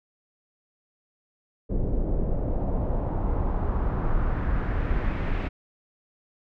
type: noise with low-pass filter sweep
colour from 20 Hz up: brown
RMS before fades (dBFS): -25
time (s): 1.69-5.49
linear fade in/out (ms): 20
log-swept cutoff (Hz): 440 to 2400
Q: 1.7
effects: none